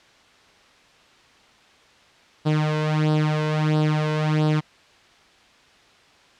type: tone with flanger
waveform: sawtooth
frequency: 153.5 Hz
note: D#3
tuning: 23 cents flat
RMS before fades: -21 dBFS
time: 2.45-4.61 s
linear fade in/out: 20 ms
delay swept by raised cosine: 0.22 to 2.02 ms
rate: 1.5 Hz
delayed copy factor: +0.7
effects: white hiss -53 dBFS RMS until 6.39 s + low-pass 4000 Hz 12 dB/octave